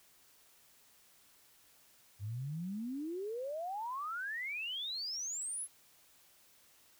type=exponential sweep; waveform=sine; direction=up; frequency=96.4 to 11175 Hz; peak=-37 dBFS; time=2.19-5.68 s; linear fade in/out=50 ms; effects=white hiss -65 dBFS RMS until 6.99 s